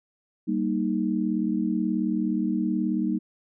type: chord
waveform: sine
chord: Eb major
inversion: first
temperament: equal with one note detuned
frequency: 194.31 / 233.1 / 311.1 Hz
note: G3 / Bb3 / Eb4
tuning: -15 / 0 / 0 cents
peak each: -27 dBFS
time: 0.47-3.19 s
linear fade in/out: 20 ms
effects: none